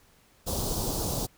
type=band-stop noise; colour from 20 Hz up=pink; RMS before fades=-30 dBFS; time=0.46-1.27 s; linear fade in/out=20 ms; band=950 to 4100 Hz; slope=24 dB/octave; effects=pink hiss -61 dBFS RMS until 1.37 s